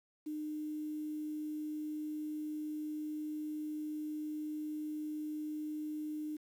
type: tone with quantisation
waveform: sine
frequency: 304.4 Hz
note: D#4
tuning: 38 cents flat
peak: -37 dBFS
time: 0.26-6.37 s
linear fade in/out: 10 ms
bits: 10
effects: none